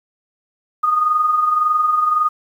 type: tone with amplitude modulation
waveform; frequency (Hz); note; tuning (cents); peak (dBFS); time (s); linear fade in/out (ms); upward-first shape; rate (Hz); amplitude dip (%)
sine; 1234; D#6; -15; -11; 0.83-2.29; 10; sine; 21.8; 50
effects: 8-bit